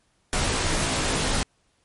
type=noise with comb filter; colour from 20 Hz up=pink; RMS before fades=-24 dBFS; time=0.33-1.43 s; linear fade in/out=0 ms; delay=17 ms; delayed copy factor=-1; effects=pink hiss -67 dBFS RMS until 1.84 s + MP3 48 kbps